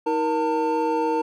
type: tone cluster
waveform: triangle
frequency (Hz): 318.3 / 470.9 / 899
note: D#4 / A#4 / A5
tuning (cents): +39 / +18 / +37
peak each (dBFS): -24 / -22 / -22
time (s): 0.06-1.22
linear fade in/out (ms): 10
effects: none